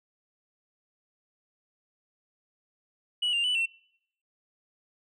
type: tone with pitch steps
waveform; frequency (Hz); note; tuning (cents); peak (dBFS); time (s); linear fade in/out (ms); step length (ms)
sine; 2936 / 2793 / 2975 / 2705; F#7 / F7 / F#7 / E7; -14 / -1 / +9 / +44; -22; 3.22-3.66; 10; 110
effects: noise-tail reverb RT60 0.7 s tail -25 dB re dry + tanh soft clip ceiling -23 dBFS